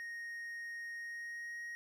triangle tone with pitch glide, 1864.7 to 1880.9 Hz, A#6 to A#6, 0 to +15 cents, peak -40 dBFS, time 0-1.75 s, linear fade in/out 0 ms, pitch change +15 cents, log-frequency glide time 0.94-1.62 s, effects none

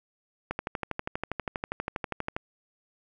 click train, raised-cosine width 0.5 ms, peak -15 dBFS, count 24, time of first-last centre 0.51-2.365 s, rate 12.4 Hz, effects none

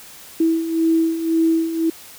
sine beating tone pair, 325 / 326.9 Hz, E4 / E4, -24 / -14 cents, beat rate 1.9 Hz, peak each -22 / -16 dBFS, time 0.4-1.9 s, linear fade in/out 5 ms, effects white hiss -41 dBFS RMS until 2.18 s

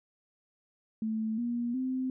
sine tone with pitch steps, 220 / 238.5 / 258.6 Hz, A3 / A#3 / C4, 0 / +40 / -20 cents, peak -29 dBFS, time 1.02-2.1 s, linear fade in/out 2 ms, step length 360 ms, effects none

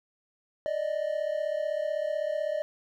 triangle tone pair together, 587.3 / 623.2 Hz, D5 / D#5, 0 / +3 cents, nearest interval minor second, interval 103 cents, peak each -29 / -28 dBFS, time 0.66-2.62 s, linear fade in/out 0 ms, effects none

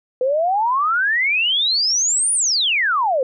sine exponential two-way sweep, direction up then down, 493.9 to 9820 to 493.9 Hz, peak -15 dBFS, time 0.21-3.23 s, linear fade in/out 2 ms, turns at 2.33 s, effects none

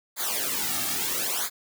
white noise with flanger, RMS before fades -28 dBFS, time 0.16-1.5 s, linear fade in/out 50 ms, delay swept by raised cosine 0.35 to 2.05 ms, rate 0.75 Hz, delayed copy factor -0.85, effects none

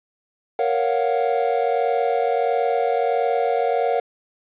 triangle chord, Gb major seventh, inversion first, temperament equal, 466.2 / 554.4 / 698.5 / 740 Hz, Bb4 / Db5 / F5 / Gb5, 0 / 0 / 0 / 0 cents, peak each -20 / -23 / -22 / -22 dBFS, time 0.59-4 s, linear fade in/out 2 ms, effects resampled to 8000 Hz + 8-bit

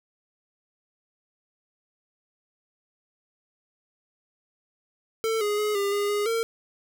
square tone with pitch steps, 446.9 / 415.1 / 421.4 / 400.7 / 408.1 / 412.8 / 456.6 Hz, A4 / G#4 / G#4 / G4 / G#4 / G#4 / A#4, +27 / -1 / +25 / +38 / -30 / -10 / -36 cents, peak -24 dBFS, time 5.24-6.43 s, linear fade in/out 0 ms, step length 170 ms, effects none

